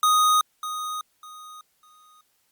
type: tone with echo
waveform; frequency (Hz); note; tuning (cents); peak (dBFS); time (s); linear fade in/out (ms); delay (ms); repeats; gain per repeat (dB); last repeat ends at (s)
square; 1244.5; D#6; 0; -17; 0.03-0.41; 2; 600; 3; -12; 2.21
effects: white hiss -68 dBFS RMS until 2.51 s + Opus 48 kbps